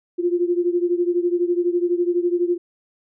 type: beating tone pair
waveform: sine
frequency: 347.2 / 359.2 Hz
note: F4 / F4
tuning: -10 / +49 cents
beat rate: 12 Hz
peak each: -19 / -22 dBFS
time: 0.18-2.58 s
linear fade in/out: 20 ms
effects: none